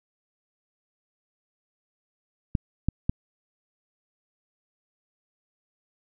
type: clicks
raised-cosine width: 5 ms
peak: -10 dBFS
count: 3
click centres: 2.552 / 2.886 / 3.095 s
effects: none